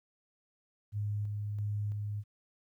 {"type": "tone with tremolo", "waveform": "sine", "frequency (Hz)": 103.83, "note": "G#2", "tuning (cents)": 0, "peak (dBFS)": -31, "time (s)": [0.92, 2.24], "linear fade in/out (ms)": 50, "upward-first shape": "square", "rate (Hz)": 1.5, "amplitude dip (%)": 25, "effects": ["12-bit"]}